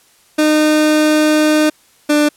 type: tone pair in turn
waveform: 30% pulse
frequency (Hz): 306 / 296.9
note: D#4 / D4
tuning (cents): -29 / +19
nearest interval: minor second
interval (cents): 52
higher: first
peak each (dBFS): -7 / -7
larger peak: neither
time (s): 0.38-1.7 / 2.09-2.29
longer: first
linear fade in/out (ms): 10
effects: white hiss -51 dBFS RMS until 2.36 s + low-pass 12000 Hz 12 dB/octave

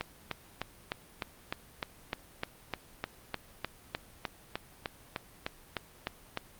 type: click train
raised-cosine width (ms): 0.3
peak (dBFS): -16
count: 22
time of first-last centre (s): 0.01-6.374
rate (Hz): 3.3
effects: pink hiss -56 dBFS RMS until 6.59 s + Opus 32 kbps

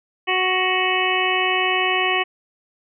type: harmonic tone with a mistuned harmonic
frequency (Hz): 370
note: F#4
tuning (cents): 0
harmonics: 1 / 2 / 3 / 5 / 6 / 7 / 8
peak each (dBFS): -25 / -25 / -25 / -25 / -25 / -25 / -25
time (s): 0.27-2.24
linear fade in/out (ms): 20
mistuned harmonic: 5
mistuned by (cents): +21
effects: none

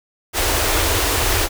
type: band-stop noise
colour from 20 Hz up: pink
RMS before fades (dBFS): -18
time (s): 0.33-1.49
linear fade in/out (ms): 50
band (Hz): 110 to 290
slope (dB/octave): 48
effects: none

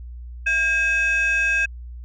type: tone pair together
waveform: sine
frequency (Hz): 1612 / 2562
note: G6 / E7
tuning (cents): +48 / -50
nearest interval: minor sixth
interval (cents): 802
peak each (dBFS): -18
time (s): 0.46-1.66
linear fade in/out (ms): 10
effects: tanh soft clip ceiling -14 dBFS + added 60 Hz sine -33 dBFS peak until 2.04 s

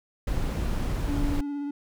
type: noise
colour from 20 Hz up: brown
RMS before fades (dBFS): -27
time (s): 0.27-1.41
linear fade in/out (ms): 5
type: tone with vibrato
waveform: triangle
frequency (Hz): 286.4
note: D4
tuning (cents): -43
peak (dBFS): -27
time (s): 1.08-1.71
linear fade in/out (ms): 5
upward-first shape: sine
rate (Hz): 17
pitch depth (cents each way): 18
effects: none

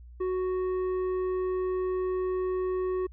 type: tone with tanh clipping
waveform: triangle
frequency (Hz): 370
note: F#4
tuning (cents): 0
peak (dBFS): -28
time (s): 0.2-3.07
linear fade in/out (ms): 10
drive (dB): 12
effects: added 60 Hz sine -45 dBFS peak until 3.12 s

